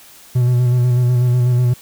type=tone with vibrato; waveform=triangle; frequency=123.47 Hz; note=B2; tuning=in tune; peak=-9 dBFS; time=0.35-1.74 s; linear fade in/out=10 ms; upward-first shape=square; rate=8.1 Hz; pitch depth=24 cents each way; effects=white hiss -43 dBFS RMS until 1.81 s